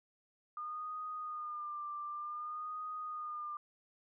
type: tone with vibrato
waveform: sine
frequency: 1213 Hz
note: D#6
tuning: 44 cents flat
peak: -39 dBFS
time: 0.57-3.57 s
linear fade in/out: 2 ms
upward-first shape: sine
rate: 0.54 Hz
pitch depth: 44 cents each way
effects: none